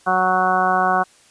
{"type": "harmonic tone", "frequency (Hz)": 185, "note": "F#3", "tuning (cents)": 0, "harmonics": [1, 2, 3, 4, 5, 6, 7, 8], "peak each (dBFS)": [-28, -28, -28, -18, -27, -21, -25, -23], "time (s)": [0.06, 1.04], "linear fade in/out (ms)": 20, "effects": ["white hiss -52 dBFS RMS until 1.3 s", "resampled to 22050 Hz"]}